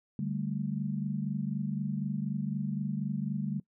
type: chord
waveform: sine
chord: D suspended fourth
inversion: none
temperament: equal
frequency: 146.83 / 196 / 220 Hz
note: D3 / G3 / A3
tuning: 0 / 0 / 0 cents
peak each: -34 / -34 / -36 dBFS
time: 0.19-3.6 s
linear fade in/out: 2 ms
effects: noise-tail reverb RT60 0.1 s tail -22 dB re dry